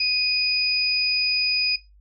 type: tone pair together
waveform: sine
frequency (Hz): 2485 / 4970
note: D#7 / D#8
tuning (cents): -3 / -3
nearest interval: octave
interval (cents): 1200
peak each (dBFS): -24 / -21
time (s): 0-1.76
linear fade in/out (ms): 5
effects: noise-tail reverb RT60 0.2 s tail -17 dB re dry + added 50 Hz sine -50 dBFS peak until 2 s